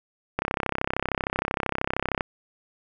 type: click train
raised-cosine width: 0.5 ms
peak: -9 dBFS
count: 61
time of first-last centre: 0.39-2.208 s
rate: 33 Hz
effects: none